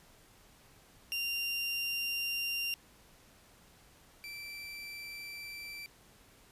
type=tone pair in turn; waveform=30% pulse; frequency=2780 / 2338 Hz; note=F7 / D7; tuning=-9 / -8 cents; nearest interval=minor third; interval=299 cents; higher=first; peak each=-30 / -40 dBFS; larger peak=first; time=1.12-2.74 / 4.24-5.86 s; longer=neither; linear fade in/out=0 ms; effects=pink hiss -61 dBFS RMS until 6.51 s + resampled to 32000 Hz